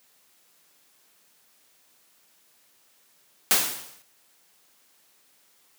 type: noise with exponential decay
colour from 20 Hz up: white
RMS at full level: -17 dBFS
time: 3.51-4.02 s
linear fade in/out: 0 ms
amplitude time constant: 110 ms
effects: white hiss -62 dBFS RMS until 5.78 s + high-pass 150 Hz 12 dB/octave